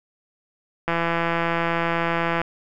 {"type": "click train", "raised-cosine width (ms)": 0.5, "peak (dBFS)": -8, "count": 259, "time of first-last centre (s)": [0.88, 2.416], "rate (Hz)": 168, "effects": []}